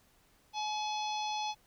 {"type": "harmonic tone", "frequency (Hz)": 850, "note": "G#5", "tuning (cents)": 40, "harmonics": [1, 3, 4, 5, 6, 7], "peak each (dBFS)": [-34, -44, -42, -46, -48, -47], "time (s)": [0.53, 1.55], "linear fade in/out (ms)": 50, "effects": ["pink hiss -67 dBFS RMS until 1.66 s"]}